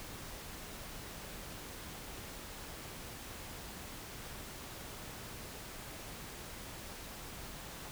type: silence
effects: pink hiss -47 dBFS RMS until 7.91 s